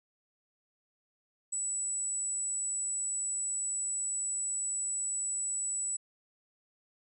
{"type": "tone", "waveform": "sine", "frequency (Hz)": 7902, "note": "B8", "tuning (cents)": 0, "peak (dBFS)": -31, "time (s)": [1.52, 5.97], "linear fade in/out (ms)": 10, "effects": []}